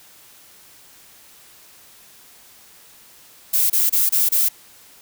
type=noise bursts; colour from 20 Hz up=violet; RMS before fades=-17 dBFS; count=5; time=3.53-4.488 s; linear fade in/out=10 ms; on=170 ms; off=27 ms; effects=white hiss -48 dBFS RMS until 5.01 s